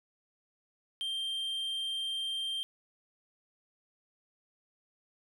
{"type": "tone", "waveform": "triangle", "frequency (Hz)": 3165, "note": "G7", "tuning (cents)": 16, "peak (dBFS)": -31, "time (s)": [1.01, 2.63], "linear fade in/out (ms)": 0, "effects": []}